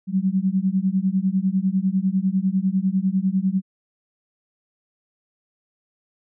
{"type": "beating tone pair", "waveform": "sine", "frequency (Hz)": [185, 195], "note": ["F#3", "G3"], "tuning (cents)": [0, -9], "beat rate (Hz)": 10, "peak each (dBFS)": -21, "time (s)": [0.07, 3.62], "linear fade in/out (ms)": 50, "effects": []}